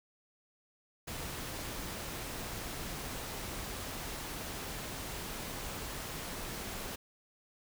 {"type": "noise", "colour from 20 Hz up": "pink", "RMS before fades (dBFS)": -41, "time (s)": [1.07, 6.96], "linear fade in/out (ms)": 10, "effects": []}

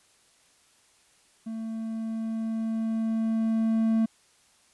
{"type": "tone with level ramp", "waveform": "triangle", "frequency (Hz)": 223.5, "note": "A3", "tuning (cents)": 27, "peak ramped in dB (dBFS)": [-30, -18], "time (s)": [1.46, 4.06], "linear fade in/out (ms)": 10, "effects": ["white hiss -62 dBFS RMS until 4.73 s", "resampled to 24000 Hz"]}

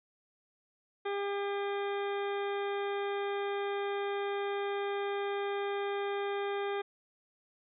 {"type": "harmonic tone", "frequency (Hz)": 401.8, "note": "G4", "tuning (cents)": 43, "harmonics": [1, 2, 3, 4, 5, 6, 8, 9], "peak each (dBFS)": [-33, -39, -43, -45, -47, -49, -51, -52], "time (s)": [1.05, 6.82], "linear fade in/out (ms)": 10, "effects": []}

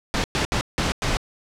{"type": "noise bursts at uneven times", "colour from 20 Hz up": "pink", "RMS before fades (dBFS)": -22, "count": 5, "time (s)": [[0.14, 0.24], [0.35, 0.45], [0.52, 0.61], [0.78, 0.92], [1.02, 1.17]], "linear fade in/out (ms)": 0, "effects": ["low-pass 6000 Hz 12 dB/octave"]}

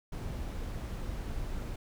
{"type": "noise", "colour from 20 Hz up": "brown", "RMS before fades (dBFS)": -37, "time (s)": [0.12, 1.76], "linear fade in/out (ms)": 5, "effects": []}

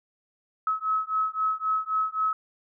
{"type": "beating tone pair", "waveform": "sine", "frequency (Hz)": [1285, 1288.8], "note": ["E6", "E6"], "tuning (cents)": [-45, -39], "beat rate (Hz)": 3.8, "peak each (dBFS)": -27, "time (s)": [0.67, 2.33], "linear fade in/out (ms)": 2, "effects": []}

